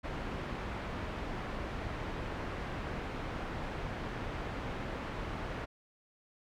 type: low-pass noise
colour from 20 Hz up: pink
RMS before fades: -39 dBFS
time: 0.03-5.66 s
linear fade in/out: 20 ms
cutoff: 2100 Hz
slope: 12 dB/octave
effects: none